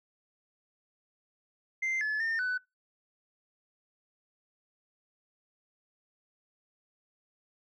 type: tone with pitch steps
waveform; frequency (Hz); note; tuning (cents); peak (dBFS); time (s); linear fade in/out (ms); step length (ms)
sine; 2085 / 1721 / 1814 / 1498; C7 / A6 / A#6 / F#6; -7 / -39 / -48 / +21; -26; 1.82-2.58; 10; 190
effects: noise-tail reverb RT60 0.2 s tail -24 dB re dry + tanh soft clip ceiling -27 dBFS